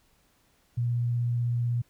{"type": "tone with vibrato", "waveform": "sine", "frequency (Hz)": 119.8, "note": "A#2", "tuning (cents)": 48, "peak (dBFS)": -24, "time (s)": [0.77, 1.82], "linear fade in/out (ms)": 10, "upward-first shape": "triangle", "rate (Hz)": 16, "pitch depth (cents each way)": 11, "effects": ["pink hiss -66 dBFS RMS until 1.89 s"]}